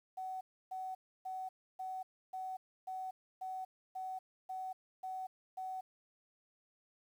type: tone bursts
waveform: sine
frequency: 751 Hz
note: F#5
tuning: 26 cents sharp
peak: -39 dBFS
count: 11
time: 0.17-5.81 s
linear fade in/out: 10 ms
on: 240 ms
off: 300 ms
effects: 11-bit